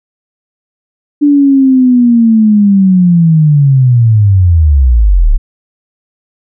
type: linear sweep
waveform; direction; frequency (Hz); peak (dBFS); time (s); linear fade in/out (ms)
sine; down; 293.7 to 31.41; -3; 1.21-5.38; 20
effects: none